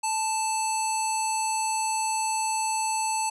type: tone with low-pass filter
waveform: square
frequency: 880 Hz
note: A5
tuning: in tune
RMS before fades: -27 dBFS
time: 0.03-3.3 s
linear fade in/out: 10 ms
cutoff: 8500 Hz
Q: 8.3
effects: none